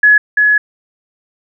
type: tone pair in turn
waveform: sine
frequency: 1693 / 1693 Hz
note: G#6 / G#6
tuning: +33 / +33 cents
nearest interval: unison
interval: 0 cents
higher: neither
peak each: -4 / -7 dBFS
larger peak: first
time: 0.03-0.18 / 0.37-0.58 s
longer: second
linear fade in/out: 5 ms
effects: none